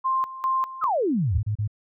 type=tone with tremolo; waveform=sine; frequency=1052 Hz; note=C6; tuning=9 cents sharp; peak=-20 dBFS; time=0.04-0.86 s; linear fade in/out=20 ms; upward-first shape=square; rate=2.5 Hz; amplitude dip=80%
type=exponential sweep; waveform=sine; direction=down; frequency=1409 to 62.5 Hz; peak=-20 dBFS; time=0.81-1.4 s; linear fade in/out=20 ms
type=tone bursts; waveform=sine; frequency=105.5 Hz; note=G#2; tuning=28 cents sharp; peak=-22 dBFS; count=3; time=1.34-1.677 s; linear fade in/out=10 ms; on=91 ms; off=32 ms
effects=none